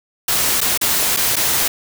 white noise with dropouts, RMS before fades -17 dBFS, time 0.28-1.68 s, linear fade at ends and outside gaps 5 ms, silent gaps 0.606-0.613 / 0.776-0.812 / 1.165-1.17 / 1.358-1.365 s, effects none

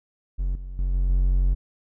triangle tone with level steps, 45.42 Hz, F#1, 31 cents flat, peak -20 / -30 / -19 / -17 / -15 dBFS, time 0.38-1.55 s, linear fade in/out 20 ms, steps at 0.55 / 0.79 / 0.94 / 1.09 s, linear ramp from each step 2 ms, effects none

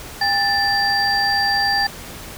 sine tone cluster, 807 / 1764 / 4708 Hz, G#5 / A6 / D8, -50 / +4 / +3 cents, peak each -20 dBFS, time 0.21-1.87 s, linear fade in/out 5 ms, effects pink hiss -35 dBFS RMS until 2.37 s

